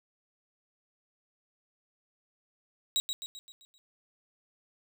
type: tone with echo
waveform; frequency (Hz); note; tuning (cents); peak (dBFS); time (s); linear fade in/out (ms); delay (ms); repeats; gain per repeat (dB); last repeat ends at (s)
35% pulse; 3833; A#7; +47; -23; 2.96-3; 0; 130; 6; -6; 3.78
effects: none